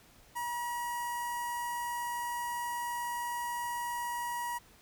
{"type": "tone with notch filter", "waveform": "sawtooth", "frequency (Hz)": 959, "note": "A#5", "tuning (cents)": 49, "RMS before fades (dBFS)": -36, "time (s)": [0.35, 4.59], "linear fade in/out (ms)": 20, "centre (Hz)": 3800, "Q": 0.69, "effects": ["pink hiss -60 dBFS RMS until 4.81 s"]}